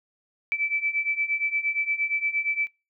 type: beating tone pair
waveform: sine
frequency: 2311 / 2319.6 Hz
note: D7 / D7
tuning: -28 / -22 cents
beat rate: 8.6 Hz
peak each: -28 / -25 dBFS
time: 0.52-2.67 s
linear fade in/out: 0 ms
effects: noise-tail reverb RT60 0.3 s tail -26 dB re dry